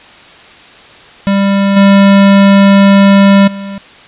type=tone with level steps; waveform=square; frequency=197.8 Hz; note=G3; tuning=16 cents sharp; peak=-8 / -3 / -21 dBFS; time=1.27-3.78 s; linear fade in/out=0 ms; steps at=1.76 / 3.47 s; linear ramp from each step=10 ms; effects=white hiss -36 dBFS RMS until 4.07 s + resampled to 8000 Hz